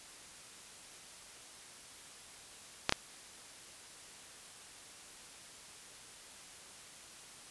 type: clicks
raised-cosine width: 0.2 ms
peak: -9 / -9 dBFS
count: 2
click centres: 2.894 / 2.924 s
effects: white hiss -53 dBFS RMS until 7.5 s + resampled to 24000 Hz

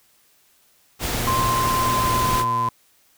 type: noise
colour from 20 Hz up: pink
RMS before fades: -25 dBFS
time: 0.99-2.45 s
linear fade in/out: 50 ms
type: tone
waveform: sawtooth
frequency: 118.6 Hz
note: A#2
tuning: 30 cents sharp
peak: -24 dBFS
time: 1.13-2.69 s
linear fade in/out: 0 ms
type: tone with pitch glide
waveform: sine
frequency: 1046.5 to 1019.1 Hz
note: C6 to C6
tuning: 0 to -46 cents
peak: -19 dBFS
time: 1.27-2.69 s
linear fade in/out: 5 ms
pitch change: -46 cents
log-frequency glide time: 1.49-2.53 s
effects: white hiss -59 dBFS RMS until 3.17 s

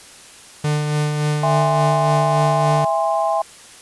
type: tone with tremolo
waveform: 45% pulse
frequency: 149.5 Hz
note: D3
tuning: 31 cents sharp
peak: -16 dBFS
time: 0.64-2.85 s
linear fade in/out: 5 ms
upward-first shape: sine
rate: 3.5 Hz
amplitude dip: 35%
type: chord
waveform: sine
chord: E augmented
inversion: none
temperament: equal with one note detuned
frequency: 659.3 / 814.5 / 1046.5 Hz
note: E5 / G#5 / B#5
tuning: 0 / -34 / 0 cents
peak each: -19 / -20 / -23 dBFS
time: 1.43-3.42 s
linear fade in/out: 5 ms
effects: white hiss -42 dBFS RMS until 3.81 s + resampled to 24000 Hz

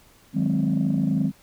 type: chord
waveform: sine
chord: Ab dominant seventh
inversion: second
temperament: equal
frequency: 155.56 / 185 / 207.7 / 261.6 Hz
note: Eb3 / Gb3 / Ab3 / C4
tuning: 0 / 0 / 0 / 0 cents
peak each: -24 dBFS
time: 0.33-1.32 s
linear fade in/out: 50 ms
effects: tanh soft clip ceiling -14 dBFS + pink hiss -55 dBFS RMS until 1.42 s

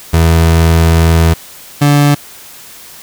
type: tone pair in turn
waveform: 30% pulse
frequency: 82.3 / 144.72 Hz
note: E2 / D3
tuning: -2 / -25 cents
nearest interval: minor seventh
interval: 977 cents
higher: second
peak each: -3 dBFS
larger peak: neither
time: 0.13-1.34 / 1.81-2.15 s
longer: first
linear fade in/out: 10 ms
effects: white hiss -34 dBFS RMS until 3.02 s

